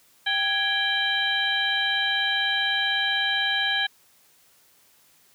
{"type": "harmonic tone with a mistuned harmonic", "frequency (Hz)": 784, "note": "G5", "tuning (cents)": 0, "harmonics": [1, 2, 3, 4, 5], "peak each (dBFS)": [-32, -25, -33, -26, -29], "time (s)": [0.26, 3.87], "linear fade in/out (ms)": 10, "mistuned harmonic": 2, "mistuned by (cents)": 99, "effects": ["white hiss -59 dBFS RMS until 5.34 s", "high-pass 60 Hz 12 dB/octave"]}